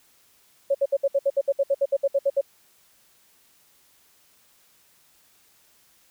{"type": "tone bursts", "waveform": "sine", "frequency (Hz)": 554.4, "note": "C#5", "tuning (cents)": 0, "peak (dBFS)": -17, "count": 16, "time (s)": [0.7, 2.412], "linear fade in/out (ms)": 10, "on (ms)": 47, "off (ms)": 64, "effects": ["white hiss -60 dBFS RMS until 6.1 s"]}